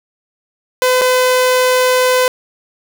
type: tone with dropouts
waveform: sawtooth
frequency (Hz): 507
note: B4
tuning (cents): +45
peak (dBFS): -6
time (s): 0.82-2.28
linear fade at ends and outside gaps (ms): 1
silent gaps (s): 1.013-1.017
effects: none